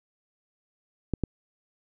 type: clicks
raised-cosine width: 3 ms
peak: -13 dBFS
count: 2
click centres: 1.137 / 1.237 s
effects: none